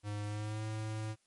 square tone with pitch glide, 103.83 to 108.8 Hz, G#2 to A2, 0 to -19 cents, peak -37 dBFS, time 0.03-1.16 s, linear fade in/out 50 ms, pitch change +81 cents, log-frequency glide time 0.25-0.64 s, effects white hiss -75 dBFS RMS until 1.26 s + MP3 48 kbps

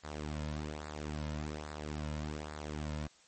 sawtooth tone with flanger, 75.6 Hz, D#2, 49 cents flat, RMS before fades -40 dBFS, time 0.03-3.08 s, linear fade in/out 20 ms, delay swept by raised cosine 0.33 to 2.63 ms, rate 1.2 Hz, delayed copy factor -0.65, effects white hiss -63 dBFS RMS until 3.27 s + MP3 32 kbps

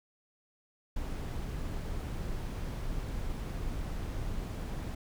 brown noise, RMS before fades -36 dBFS, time 0.96-4.95 s, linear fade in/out 5 ms, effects none

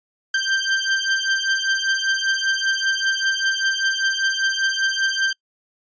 sawtooth beating tone pair, 1568 / 1573.1 Hz, G6 / G6, 0 / +6 cents, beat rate 5.1 Hz, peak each -18 dBFS, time 0.34-5.33 s, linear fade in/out 5 ms, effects noise-tail reverb RT60 0.1 s tail -25 dB re dry + resampled to 16000 Hz

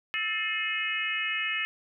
sine tone cluster, 1315 / 1772 / 2137 / 2543 / 2923 Hz, E6 / A6 / C7 / D#7 / F#7, -5 / +12 / +36 / +37 / -22 cents, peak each -39 / -33 / -33 / -32 / -35 dBFS, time 0.14-1.65 s, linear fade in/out 0 ms, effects none

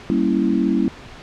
sine chord, G diminished seventh, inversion none, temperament equal, 196 / 233.1 / 277.2 / 329.6 Hz, G3 / Bb3 / Db4 / Fb4, 0 / 0 / 0 / 0 cents, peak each -21 dBFS, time 0.1-0.88 s, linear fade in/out 0 ms, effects pink hiss -39 dBFS RMS until 1.22 s + low-pass 4000 Hz 12 dB/octave

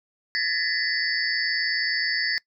sine tone cluster, 1713 / 1832 / 1999 / 4562 / 5100 Hz, A6 / A#6 / B6 / C#8 / D#8, -47 / -31 / +20 / +49 / +42 cents, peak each -29 dBFS, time 0.35-2.38 s, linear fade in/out 0 ms, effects noise-tail reverb RT60 0.1 s tail -22 dB re dry

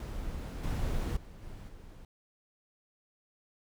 brown noise with level steps, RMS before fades -38 / -32 / -48 / -45 / -49 dBFS, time 0-2.05 s, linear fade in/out 2 ms, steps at 0.63 / 1.16 / 1.42 / 1.68 s, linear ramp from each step 10 ms, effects none

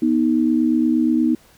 sine tone pair together, 244.6 / 313.1 Hz, B3 / D#4, -16 / +11 cents, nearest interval major third, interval 427 cents, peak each -17 dBFS, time 0.02-1.35 s, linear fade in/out 5 ms, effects pink hiss -52 dBFS RMS until 1.57 s

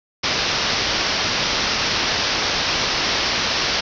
white low-pass noise, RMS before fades -21 dBFS, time 0.23-3.81 s, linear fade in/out 10 ms, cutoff 5800 Hz, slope 96 dB/octave, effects none

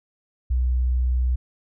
sine tone with vibrato, 62.4 Hz, B1, 19 cents sharp, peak -18 dBFS, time 0.5-1.36 s, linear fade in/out 10 ms, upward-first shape square, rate 20 Hz, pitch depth 13 cents each way, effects none

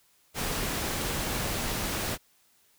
pink noise, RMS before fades -31 dBFS, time 0.34-2.18 s, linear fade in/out 50 ms, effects white hiss -65 dBFS RMS until 2.78 s

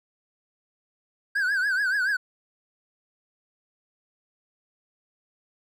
triangle tone with vibrato, 1568 Hz, G6, in tune, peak -20 dBFS, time 1.35-2.17 s, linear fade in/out 10 ms, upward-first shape triangle, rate 7 Hz, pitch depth 150 cents each way, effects none

